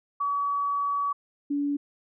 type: tone pair in turn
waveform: sine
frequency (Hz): 1137 / 286.5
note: C#6 / D4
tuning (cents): +44 / -43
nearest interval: 2 octaves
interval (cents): 2387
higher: first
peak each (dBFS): -24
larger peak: neither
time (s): 0.2-1.13 / 1.5-1.77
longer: first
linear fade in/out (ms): 10
effects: none